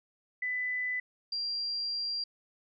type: tone pair in turn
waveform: sine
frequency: 1998 / 4752 Hz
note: B6 / D8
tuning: +20 / +20 cents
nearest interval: octave + minor third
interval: 1500 cents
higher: second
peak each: -30 / -31 dBFS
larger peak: first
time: 0.42-1 / 1.32-2.24 s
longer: second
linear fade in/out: 5 ms
effects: none